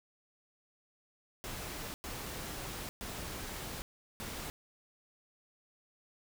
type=noise bursts at uneven times; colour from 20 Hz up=pink; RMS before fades=-42 dBFS; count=4; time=1.44-1.94 / 2.04-2.89 / 3.01-3.82 / 4.2-4.5 s; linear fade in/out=0 ms; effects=none